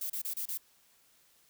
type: noise bursts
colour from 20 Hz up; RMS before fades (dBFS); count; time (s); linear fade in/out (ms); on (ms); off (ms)
violet; -36; 5; 0.01-0.575; 5; 89; 30
effects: white hiss -66 dBFS RMS until 1.49 s